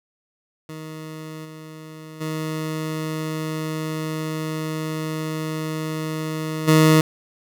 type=tone with level steps; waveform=20% pulse; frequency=157 Hz; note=D#3; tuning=16 cents sharp; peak=-28 / -32 / -20 / -7 dBFS; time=0.69-7.01 s; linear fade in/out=2 ms; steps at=1.44 / 2.2 / 6.67 s; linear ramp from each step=20 ms; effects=none